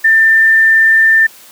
sine tone, 1789 Hz, A6, 28 cents sharp, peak -5 dBFS, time 0.04-1.27 s, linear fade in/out 10 ms, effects white hiss -39 dBFS RMS until 1.51 s + high-pass 150 Hz 12 dB/octave

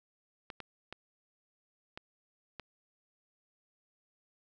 clicks, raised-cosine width 0.3 ms, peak -26 dBFS, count 5, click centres 0.502 / 0.603 / 0.926 / 1.975 / 2.597 s, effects none

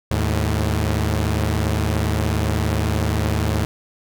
sawtooth tone pair together, 77.3 / 107.46 Hz, D#2 / A2, -11 / -40 cents, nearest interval tritone, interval 571 cents, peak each -17 dBFS, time 0.11-3.65 s, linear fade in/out 0 ms, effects none

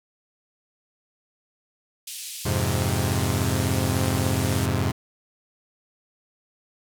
white band-pass noise, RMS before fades -36 dBFS, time 2.07-4.66 s, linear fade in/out 5 ms, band 2600 to 12000 Hz, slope 24 dB/octave
sawtooth chord, F minor, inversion none, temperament equal, 87.31 / 103.83 / 130.81 Hz, F2 / Ab2 / C3, 0 / 0 / 0 cents, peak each -22 dBFS, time 2.45-4.92 s, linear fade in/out 10 ms
effects none

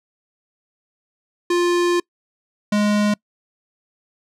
square tone pair in turn, 350 / 208.1 Hz, F4 / G#3, +4 / +4 cents, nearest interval major sixth, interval 900 cents, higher first, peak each -16 / -16 dBFS, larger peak neither, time 1.5-2 / 2.72-3.14 s, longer first, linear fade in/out 5 ms, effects noise-tail reverb RT60 0.1 s tail -26 dB re dry + low-pass 8000 Hz 12 dB/octave

